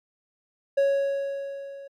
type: tone with level ramp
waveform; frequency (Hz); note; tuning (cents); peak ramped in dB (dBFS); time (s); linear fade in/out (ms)
triangle; 554.4; C#5; 0; -15 to -37; 0.77-1.88; 10
effects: MP3 96 kbps